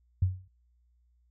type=tone with exponential decay; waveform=sine; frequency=92.5 Hz; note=F#2; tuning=in tune; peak=-19 dBFS; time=0.22-0.48 s; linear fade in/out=5 ms; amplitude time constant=55 ms; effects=noise-tail reverb RT60 0.3 s tail -26 dB re dry + added 60 Hz sine -64 dBFS peak until 1.3 s

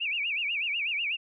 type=tone with vibrato; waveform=sine; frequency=2532 Hz; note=D#7; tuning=30 cents sharp; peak=-27 dBFS; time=0-1.17 s; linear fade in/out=20 ms; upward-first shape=sine; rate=8.1 Hz; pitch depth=210 cents each way; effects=none

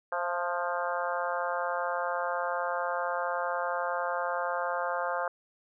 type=harmonic tone with a mistuned harmonic; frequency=175.7 Hz; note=F3; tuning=11 cents sharp; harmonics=3 / 4 / 5 / 6 / 7 / 8 / 9; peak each=-34 / -35 / -36 / -37 / -37 / -38 / -39 dBFS; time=0.12-5.28 s; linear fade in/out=2 ms; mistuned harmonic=4; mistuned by=-27 cents; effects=none

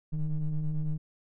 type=ring-modulated tone; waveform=triangle; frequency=74.6 Hz; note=D2; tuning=28 cents sharp; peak=-21 dBFS; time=0.12-0.98 s; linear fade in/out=20 ms; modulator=79.1 Hz; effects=tanh soft clip ceiling -19 dBFS

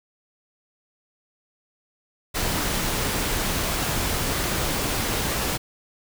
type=noise; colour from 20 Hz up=pink; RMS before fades=-25 dBFS; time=2.34-5.58 s; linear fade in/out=20 ms; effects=none

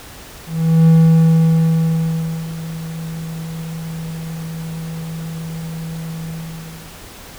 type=tone with ADSR envelope; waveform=triangle; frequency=162.6 Hz; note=E3; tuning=23 cents flat; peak=-4 dBFS; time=0.46-7.02 s; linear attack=410 ms; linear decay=1600 ms; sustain=-18 dB; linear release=730 ms; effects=pink hiss -37 dBFS RMS until 7.38 s

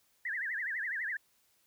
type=tone with vibrato; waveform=sine; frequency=1801 Hz; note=A6; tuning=40 cents sharp; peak=-33 dBFS; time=0.25-1.17 s; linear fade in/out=5 ms; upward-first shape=triangle; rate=12 Hz; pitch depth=250 cents each way; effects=white hiss -71 dBFS RMS until 1.66 s

